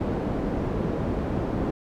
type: low-pass noise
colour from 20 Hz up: white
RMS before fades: -27 dBFS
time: 0-1.71 s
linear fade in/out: 10 ms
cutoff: 390 Hz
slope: 12 dB/octave
effects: none